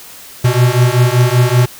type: beating tone pair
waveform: square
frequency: 120.9 / 126.1 Hz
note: B2 / B2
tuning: -36 / +36 cents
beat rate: 5.2 Hz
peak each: -12 dBFS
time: 0.44-1.66 s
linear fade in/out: 10 ms
effects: white hiss -35 dBFS RMS until 1.79 s